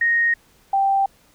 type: tone pair in turn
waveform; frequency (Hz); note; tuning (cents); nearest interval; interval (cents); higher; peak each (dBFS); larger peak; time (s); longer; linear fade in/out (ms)
sine; 1864.7 / 784; A#6 / G5; 0 / 0; octave + minor third; 1500; first; -15; neither; 0.01-0.34 / 0.73-1.06; neither; 5
effects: pink hiss -56 dBFS RMS until 1.34 s